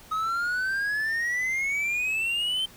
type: exponential sweep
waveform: triangle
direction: up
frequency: 1261 to 3122 Hz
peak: -23 dBFS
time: 0.11-2.66 s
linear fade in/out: 10 ms
effects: pink hiss -50 dBFS RMS until 2.76 s